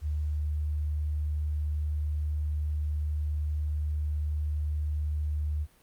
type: tone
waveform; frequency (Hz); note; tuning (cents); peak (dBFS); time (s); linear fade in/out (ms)
sine; 75.2; D2; +42; -27; 0.01-5.67; 50
effects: pink hiss -62 dBFS RMS until 5.82 s + Opus 48 kbps